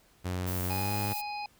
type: tone with pitch glide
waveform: sawtooth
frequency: 90.8 to 102.51 Hz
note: F#2 to G#2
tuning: -32 to -22 cents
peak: -27 dBFS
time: 0.24-1.14 s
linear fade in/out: 20 ms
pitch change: +210 cents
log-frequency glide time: 0.68-0.93 s
type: noise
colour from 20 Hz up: violet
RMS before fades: -38 dBFS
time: 0.46-1.22 s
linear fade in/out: 20 ms
type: harmonic tone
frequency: 830.6 Hz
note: G#5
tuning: in tune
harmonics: 1 / 3 / 5 / 6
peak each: -35 / -41 / -48 / -46 dBFS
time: 0.7-1.46 s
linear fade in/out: 2 ms
effects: pink hiss -63 dBFS RMS until 1.59 s

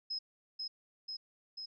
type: tone with echo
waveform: sine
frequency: 5120 Hz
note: D#8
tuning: 49 cents sharp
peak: -35 dBFS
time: 0.1-0.19 s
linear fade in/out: 10 ms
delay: 490 ms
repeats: 3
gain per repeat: -2 dB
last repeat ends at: 1.66 s
effects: none

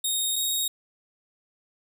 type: tone pair in turn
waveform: 15% pulse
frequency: 3718 / 3755 Hz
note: A#7 / A#7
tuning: -5 / +12 cents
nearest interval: unison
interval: 17 cents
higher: second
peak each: -17 dBFS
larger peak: neither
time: 0.04-0.36 / 0.36-0.68 s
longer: neither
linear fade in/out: 5 ms
effects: none

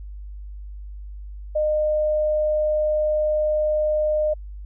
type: tone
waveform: sine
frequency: 610 Hz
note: D#5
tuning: 34 cents flat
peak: -18 dBFS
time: 1.55-4.34 s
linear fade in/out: 10 ms
effects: added 50 Hz sine -33 dBFS peak until 4.65 s

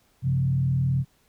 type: tone with frequency modulation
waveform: sine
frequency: 132.9 Hz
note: C3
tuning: 27 cents sharp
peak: -20 dBFS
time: 0.22-1.05 s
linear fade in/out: 50 ms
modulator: 38.9 Hz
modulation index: 0.61
effects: pink hiss -64 dBFS RMS until 1.28 s

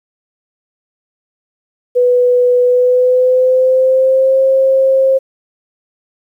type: tone with pitch glide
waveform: sine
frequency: 493.9 to 532.4 Hz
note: B4 to C5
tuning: 0 to +30 cents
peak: -7 dBFS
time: 1.95-5.19 s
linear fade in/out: 20 ms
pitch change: +130 cents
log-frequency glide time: 2.63-4.4 s
effects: 8-bit

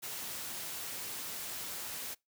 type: noise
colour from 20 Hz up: white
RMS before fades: -41 dBFS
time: 0.02-2.15 s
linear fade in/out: 20 ms
effects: noise-tail reverb RT60 0.2 s tail -25 dB re dry + high-pass 80 Hz 12 dB/octave

